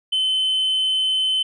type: tone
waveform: sine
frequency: 3056 Hz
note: G7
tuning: 45 cents flat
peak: -15 dBFS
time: 0.12-1.43 s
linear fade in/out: 10 ms
effects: tanh soft clip ceiling -16 dBFS